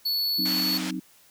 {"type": "tone", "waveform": "square", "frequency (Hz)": 4424, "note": "C#8", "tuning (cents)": -4, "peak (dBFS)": -24, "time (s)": [0.05, 0.78], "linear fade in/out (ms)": 10}
{"type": "chord", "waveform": "sine", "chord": "C diminished", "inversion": "second", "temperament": "equal", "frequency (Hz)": [185, 261.6, 311.1], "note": ["Gb3", "C4", "Eb4"], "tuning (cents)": [0, 0, 0], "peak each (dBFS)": -33, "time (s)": [0.38, 1], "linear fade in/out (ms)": 10}
{"type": "band-pass noise", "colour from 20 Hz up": "white", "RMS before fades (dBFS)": -35, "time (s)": [0.45, 0.91], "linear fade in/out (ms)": 5, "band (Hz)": [510, 5000], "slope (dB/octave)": 12}
{"effects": ["white hiss -57 dBFS RMS until 1.3 s"]}